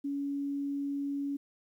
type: tone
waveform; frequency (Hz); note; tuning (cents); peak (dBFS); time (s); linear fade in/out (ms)
sine; 281.6; C#4; +27; -31; 0.04-1.37; 10
effects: 11-bit